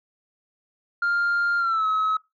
sine tone with pitch glide, 1400 to 1283.8 Hz, F6 to E6, +4 to -46 cents, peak -18 dBFS, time 1.02-2.17 s, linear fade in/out 5 ms, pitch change -150 cents, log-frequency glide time 1.58-1.86 s, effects noise-tail reverb RT60 0.2 s tail -22 dB re dry + tanh soft clip ceiling -18 dBFS

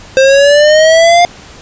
square exponential sweep, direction up, 526 to 707 Hz, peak -4 dBFS, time 0.17-1.25 s, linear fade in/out 0 ms, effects pink hiss -34 dBFS RMS until 1.61 s + resampled to 16000 Hz

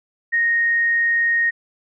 sine tone, 1862 Hz, A#6, 2 cents flat, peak -15 dBFS, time 0.32-1.51 s, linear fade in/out 20 ms, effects none

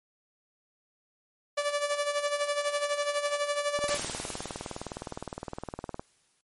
sawtooth tone with tremolo, 581 Hz, D5, 19 cents flat, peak -21 dBFS, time 1.57-3.98 s, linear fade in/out 10 ms, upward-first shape sine, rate 12 Hz, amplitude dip 65%
click train, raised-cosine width 1 ms, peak -21 dBFS, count 44, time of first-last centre 3.79-5.995 s, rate 19.5 Hz
white noise with exponential decay, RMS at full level -31 dBFS, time 3.88-6.41 s, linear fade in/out 2 ms, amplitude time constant 550 ms
effects MP3 48 kbps

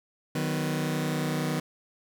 sawtooth chord, B major, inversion first, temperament just, 154.34 / 185.21 / 246.9 Hz, D#3 / F#3 / B3, -14 / +2 / 0 cents, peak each -25 / -30 / -28 dBFS, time 0.35-1.6 s, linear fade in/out 5 ms, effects none

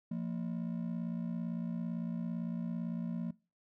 triangle ring-modulated tone, 201.6 Hz, G3, 49 cents sharp, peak -29 dBFS, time 0.11-3.31 s, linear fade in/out 5 ms, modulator 28.9 Hz, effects noise-tail reverb RT60 0.3 s tail -22 dB re dry + tanh soft clip ceiling -25 dBFS

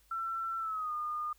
sine tone with pitch glide, 1344 to 1218.3 Hz, E6 to D#6, +33 to -37 cents, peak -33 dBFS, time 0.11-1.33 s, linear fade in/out 5 ms, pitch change -170 cents, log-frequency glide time 0.59-0.93 s, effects added 50 Hz sine -66 dBFS peak until 1.38 s + white hiss -68 dBFS RMS until 1.38 s

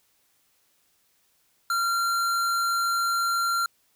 sine tone with hard clipping, 1377 Hz, F6, 25 cents flat, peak -24 dBFS, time 1.7-3.66 s, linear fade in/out 2 ms, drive 18 dB, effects white hiss -67 dBFS RMS until 3.95 s

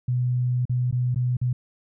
sine tone with dropouts, 124.4 Hz, B2, 13 cents sharp, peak -20 dBFS, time 0.08-1.53 s, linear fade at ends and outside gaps 5 ms, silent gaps 0.654-0.695 / 0.912-0.925 / 1.146-1.159 / 1.369-1.414 s, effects none

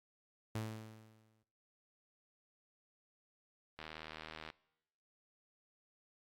sawtooth tone with exponential decay, 110 Hz, A2, in tune, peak -33 dBFS, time 0.55-1.43 s, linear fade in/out 5 ms, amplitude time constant 190 ms
click train, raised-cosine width 0.3 ms, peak -30 dBFS, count 57, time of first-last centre 3.79-4.502 s, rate 78.7 Hz
effects noise-tail reverb RT60 0.9 s tail -23 dB re dry + AAC 64 kbps

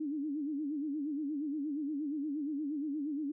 sine tone with vibrato, 293.7 Hz, D4, in tune, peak -33 dBFS, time 0-3.32 s, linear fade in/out 10 ms, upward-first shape sine, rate 8.5 Hz, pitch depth 120 cents each way, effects none

